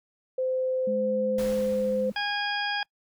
sine tone, 516 Hz, C5, 24 cents flat, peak -24 dBFS, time 0.38-2.1 s, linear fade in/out 5 ms
sine tone with pitch glide, 210 to 206.3 Hz, G#3 to G#3, +19 to -11 cents, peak -30 dBFS, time 0.87-2.12 s, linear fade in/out 5 ms, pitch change -30 cents, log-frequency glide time 1.41-1.78 s
pink noise with exponential decay, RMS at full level -37 dBFS, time 1.38-2.86 s, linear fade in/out 5 ms, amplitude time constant 320 ms
harmonic tone, 820 Hz, G#5, 22 cents flat, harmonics 1 / 2 / 3 / 4 / 6, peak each -31 / -30 / -36 / -34 / -36 dBFS, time 2.16-2.83 s, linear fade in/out 2 ms
effects noise-tail reverb RT60 0.1 s tail -26 dB re dry

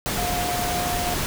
sine tone in noise, 712 Hz, F5, 33 cents sharp, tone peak -26 dBFS, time 0.18-1.14 s, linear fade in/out 0 ms, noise pink, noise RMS -26 dBFS, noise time 0.06-1.26 s, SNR -3 dB, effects none

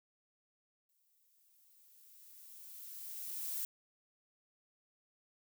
violet noise with exponential growth, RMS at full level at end -38 dBFS, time 0.89-3.65 s, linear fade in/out 2 ms, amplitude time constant 600 ms, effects none

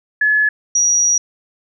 sine tone pair in turn, 1709 / 5770 Hz, G#6 / F#8, +49 / -44 cents, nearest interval octave + major sixth, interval 2107 cents, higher second, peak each -11 dBFS, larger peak neither, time 0.21-0.49 / 0.75-1.18 s, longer second, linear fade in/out 5 ms, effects none

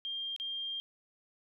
sine tone with dropouts, 3199 Hz, G7, 34 cents sharp, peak -35 dBFS, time 0.05-0.8 s, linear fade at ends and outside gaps 0 ms, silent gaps 0.363-0.399 s, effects none

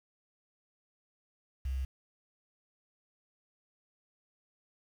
sine tone with quantisation, 65.9 Hz, C2, 13 cents sharp, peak -31 dBFS, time 1.65-1.85 s, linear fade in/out 5 ms, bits 9, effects none

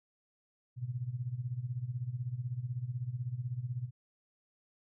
sine tone with tremolo, 123.2 Hz, B2, 4 cents flat, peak -31 dBFS, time 0.76-3.91 s, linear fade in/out 50 ms, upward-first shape sine, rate 16 Hz, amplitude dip 80%, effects none

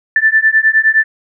sine beating tone pair, 1760 / 1769.7 Hz, A6 / A6, 0 / +10 cents, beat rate 9.7 Hz, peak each -11 dBFS, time 0.16-1.04 s, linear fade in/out 2 ms, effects none

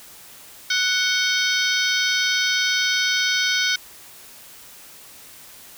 harmonic tone with a mistuned harmonic, 740 Hz, F#5, in tune, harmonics 2 / 3 / 4 / 5 / 6 / 7 / 8, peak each -23 / -25 / -26 / -27 / -28 / -28 / -29 dBFS, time 0.7-3.76 s, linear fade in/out 5 ms, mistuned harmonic 4, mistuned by +110 cents, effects white hiss -44 dBFS RMS until 5.77 s

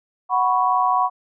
sine chord, F# suspended fourth, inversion none, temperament just, 740 / 986.7 / 1110 Hz, F#5 / B5 / C#6, 0 / -2 / +2 cents, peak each -20 dBFS, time 0.29-1.1 s, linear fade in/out 50 ms, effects none

